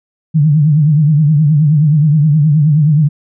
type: tone with vibrato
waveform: sine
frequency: 151 Hz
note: D3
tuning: 48 cents sharp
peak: -6 dBFS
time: 0.34-3.09 s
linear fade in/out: 20 ms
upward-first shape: triangle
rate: 9.5 Hz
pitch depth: 130 cents each way
effects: none